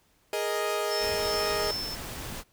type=chord; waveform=sawtooth; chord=Ab suspended second; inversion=none; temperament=equal; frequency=415.3 / 466.2 / 622.3 Hz; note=Ab4 / Bb4 / Eb5; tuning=0 / 0 / 0 cents; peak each=-27 / -30 / -27 dBFS; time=0.33-1.71 s; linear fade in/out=2 ms
type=tone with tremolo; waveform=sine; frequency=5300 Hz; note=E8; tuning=9 cents sharp; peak=-30 dBFS; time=0.9-1.96 s; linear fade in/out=20 ms; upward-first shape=sine; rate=2.7 Hz; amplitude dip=40%
type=noise; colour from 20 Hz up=pink; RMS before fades=-38 dBFS; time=0.99-2.44 s; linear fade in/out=50 ms
effects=pink hiss -66 dBFS RMS until 2.52 s